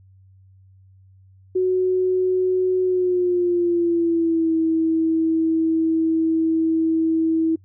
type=tone with pitch glide; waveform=sine; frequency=369.7 to 323.7 Hz; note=F#4 to E4; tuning=-1 to -31 cents; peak=-16 dBFS; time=1.55-7.56 s; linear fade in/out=10 ms; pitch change=-230 cents; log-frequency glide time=2.83-4.54 s; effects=noise-tail reverb RT60 0.1 s tail -25 dB re dry + added 95 Hz sine -48 dBFS peak until 7.64 s